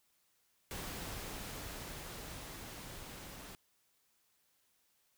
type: noise with level ramp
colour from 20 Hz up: pink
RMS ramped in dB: -43 to -50 dBFS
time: 0.71-3.55 s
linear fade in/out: 0 ms
effects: white hiss -75 dBFS RMS until 5.17 s